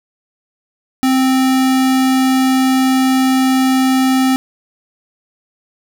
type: tone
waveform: square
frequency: 261.6 Hz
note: C4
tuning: in tune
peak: -11 dBFS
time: 1.03-4.36 s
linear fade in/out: 0 ms
effects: none